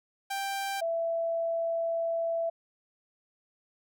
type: tone pair in turn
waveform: sawtooth / sine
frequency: 787 / 665.8 Hz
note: G5 / E5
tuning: +7 / +17 cents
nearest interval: minor third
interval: 290 cents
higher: first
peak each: -27 dBFS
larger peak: neither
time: 0.3-0.81 / 0.81-2.5 s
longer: second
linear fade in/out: 10 ms
effects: none